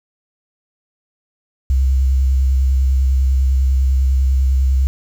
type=tone with vibrato; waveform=sine; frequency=66 Hz; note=C2; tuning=16 cents sharp; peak=-11 dBFS; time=1.7-4.87 s; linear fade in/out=0 ms; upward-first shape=triangle; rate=10 Hz; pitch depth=37 cents each way; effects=7-bit

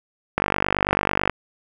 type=click train; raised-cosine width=0.5 ms; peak=-3 dBFS; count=46; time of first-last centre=0.38-1.296 s; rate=49.1 Hz; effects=7-bit

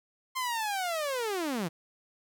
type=linear sweep; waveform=sawtooth; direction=down; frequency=1058 to 151.9 Hz; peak=-26 dBFS; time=0.35-1.69 s; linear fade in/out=20 ms; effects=none

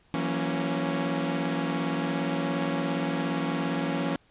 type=chord; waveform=sawtooth; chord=F# dominant seventh; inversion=third; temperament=equal with one note detuned; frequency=167.69 / 185 / 233.1 / 277.2 Hz; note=E3 / F#3 / A#3 / C#4; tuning=+30 / 0 / 0 / 0 cents; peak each=-27 / -31 / -30 / -26 dBFS; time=0.14-4.16 s; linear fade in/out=0 ms; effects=pink hiss -63 dBFS RMS until 4.3 s + resampled to 8000 Hz

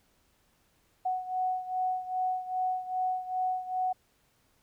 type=beating tone pair; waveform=sine; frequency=740 / 742.5 Hz; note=F#5 / F#5; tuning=0 / +6 cents; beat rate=2.5 Hz; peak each=-30 / -34 dBFS; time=1.05-3.93 s; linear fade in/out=10 ms; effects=pink hiss -69 dBFS RMS until 4.62 s

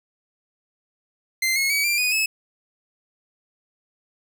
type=tone with pitch steps; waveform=sawtooth; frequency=2080 / 2173 / 2271 / 2373 / 2479 / 2591 Hz; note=C7 / C#7 / C#7 / D7 / D#7 / E7; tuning=-11 / -35 / +41 / +17 / -7 / -30 cents; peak=-16 dBFS; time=1.42-2.26 s; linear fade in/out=5 ms; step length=140 ms; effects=none

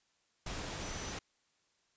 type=tone in noise; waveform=sine; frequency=6000 Hz; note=F#8; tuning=23 cents sharp; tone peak=-49 dBFS; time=0.82-1.13 s; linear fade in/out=5 ms; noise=pink; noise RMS=-41 dBFS; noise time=0.46-1.19 s; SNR=-11 dB; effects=white hiss -75 dBFS RMS until 1.96 s + resampled to 16000 Hz

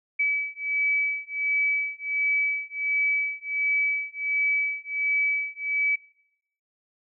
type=beating tone pair; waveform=sine; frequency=2290 / 2291.4 Hz; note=D7 / D7; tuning=-44 / -43 cents; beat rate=1.4 Hz; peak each=-26 dBFS; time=0.19-5.96 s; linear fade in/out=10 ms; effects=noise-tail reverb RT60 0.8 s tail -22 dB re dry

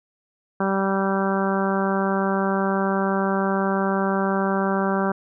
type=harmonic tone; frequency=194.2 Hz; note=G3; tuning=16 cents flat; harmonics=1 / 2 / 3 / 4 / 5 / 6 / 7 / 8; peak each=-23 / -26 / -28 / -29 / -30 / -31 / -31 / -32 dBFS; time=0.6-5.12 s; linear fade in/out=5 ms; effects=none

